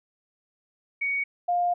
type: tone pair in turn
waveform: sine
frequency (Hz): 2239 / 705.2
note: C#7 / F5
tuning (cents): +17 / +17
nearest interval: octave + minor sixth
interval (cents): 2000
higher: first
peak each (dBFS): -24 / -21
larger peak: second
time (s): 1.01-1.24 / 1.48-1.74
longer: second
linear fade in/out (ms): 10
effects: none